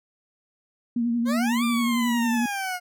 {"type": "tone with vibrato", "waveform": "sine", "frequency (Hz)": 235.7, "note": "A#3", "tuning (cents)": 19, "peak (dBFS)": -21, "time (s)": [0.96, 2.46], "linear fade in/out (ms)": 5, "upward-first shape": "sine", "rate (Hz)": 11, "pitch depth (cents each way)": 38}
{"type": "exponential two-way sweep", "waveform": "20% pulse", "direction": "up then down", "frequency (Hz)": [504, 1200, 711], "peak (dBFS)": -22, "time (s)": [1.25, 2.8], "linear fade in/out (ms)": 50, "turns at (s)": 1.64}
{"effects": []}